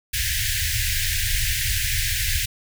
pink band-stop noise, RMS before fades -23 dBFS, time 0.13-2.46 s, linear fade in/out 10 ms, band 120 to 1600 Hz, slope 96 dB/octave, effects none

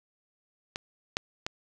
clicks, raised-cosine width 0.2 ms, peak -16 / -10 / -14 dBFS, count 3, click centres 0.759 / 1.169 / 1.465 s, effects none

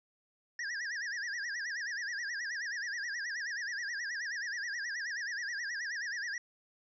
square tone with vibrato, 1764 Hz, A6, 4 cents sharp, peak -36 dBFS, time 0.59-6.38 s, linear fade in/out 2 ms, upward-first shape sine, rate 9.4 Hz, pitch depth 180 cents each way, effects resampled to 16000 Hz

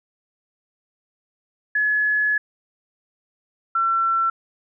sine tone pair in turn, 1701 / 1350.1 Hz, G#6 / E6, +41 / +41 cents, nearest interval major third, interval 400 cents, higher first, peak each -17 dBFS, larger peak neither, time 1.75-2.38 / 3.75-4.3 s, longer first, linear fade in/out 5 ms, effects none

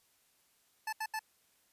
25% pulse tone bursts, 873 Hz, A5, 14 cents flat, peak -31 dBFS, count 3, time 0.87-1.193 s, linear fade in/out 5 ms, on 57 ms, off 76 ms, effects white hiss -71 dBFS RMS until 1.72 s + resampled to 32000 Hz

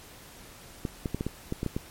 clicks, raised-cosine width 3 ms, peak -16 dBFS, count 9, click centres 0.852 / 1.058 / 1.146 / 1.209 / 1.266 / 1.524 / 1.631 / 1.663 / 1.765 s, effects pink hiss -49 dBFS RMS until 1.9 s + MP3 64 kbps

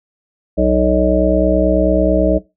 harmonic tone with a mistuned harmonic, 62.3 Hz, B1, 16 cents sharp, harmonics 1 / 3 / 5 / 7 / 9 / 10, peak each -18 / -18 / -17 / -21 / -17 / -17 dBFS, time 0.57-2.39 s, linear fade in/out 20 ms, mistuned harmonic 10, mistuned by +19 cents, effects noise-tail reverb RT60 0.2 s tail -17 dB re dry

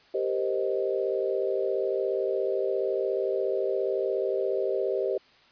sine chord, C minor seventh, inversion second, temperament equal, 392 / 466.2 / 523.3 / 622.3 Hz, G4 / Bb4 / C5 / Eb5, 0 / 0 / 0 / 0 cents, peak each -28 / -33 / -30 / -32 dBFS, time 0.14-5.18 s, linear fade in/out 5 ms, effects white hiss -58 dBFS RMS until 5.51 s + resampled to 11025 Hz

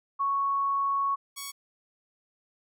sine / 5% pulse tone pair in turn, 1108.7 / 1115.1 Hz, C#6 / C#6, 0 / +10 cents, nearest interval unison, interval 10 cents, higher second, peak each -24 dBFS, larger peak neither, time 0.19-1.16 / 1.36-1.52 s, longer first, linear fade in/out 20 ms, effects none

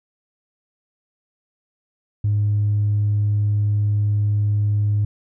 triangle tone with tanh clipping, 103.83 Hz, G#2, in tune, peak -16 dBFS, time 2.24-5.05 s, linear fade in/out 5 ms, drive 5 dB, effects none

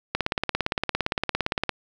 click train, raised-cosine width 0.3 ms, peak -7 dBFS, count 28, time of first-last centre 0.15-1.693 s, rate 17.5 Hz, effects none

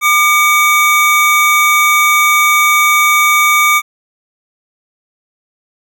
square tone pair together, 1200 / 2265 Hz, D6 / C#7, +37 / +37 cents, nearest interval major seventh, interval 1100 cents, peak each -11 dBFS, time 0.01-3.82 s, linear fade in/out 50 ms, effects none

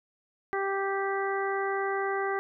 harmonic tone, 392 Hz, G4, in tune, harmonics 1 / 2 / 3 / 4 / 5, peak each -30 / -33 / -35 / -36 / -37 dBFS, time 0.53-2.39 s, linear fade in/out 0 ms, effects none

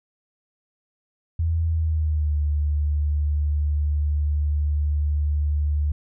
sine tone with pitch glide, 82.1 to 73.99 Hz, E2 to D2, -6 to +13 cents, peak -19 dBFS, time 1.39-5.92 s, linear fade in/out 5 ms, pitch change -181 cents, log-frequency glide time 1.66-2.38 s, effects none

